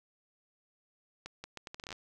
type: accelerating click train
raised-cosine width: 0.2 ms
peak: -25 dBFS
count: 12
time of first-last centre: 1.26-1.927 s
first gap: 180 ms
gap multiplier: 0.74
effects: none